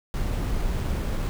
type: noise with sample-and-hold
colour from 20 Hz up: brown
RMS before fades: -26 dBFS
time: 0.14-1.29 s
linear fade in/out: 0 ms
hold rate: 11025 Hz
effects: none